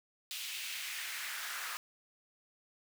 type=noise with high-pass filter sweep; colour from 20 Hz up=pink; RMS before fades=-41 dBFS; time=0.31-1.77 s; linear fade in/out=0 ms; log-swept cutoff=3100 to 1300 Hz; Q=2; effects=none